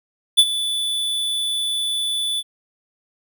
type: tone with ADSR envelope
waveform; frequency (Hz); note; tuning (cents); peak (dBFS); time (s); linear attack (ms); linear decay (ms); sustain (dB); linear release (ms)
square; 3475; A7; -22; -7; 0.37-2.43; 21; 51; -14; 42
effects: none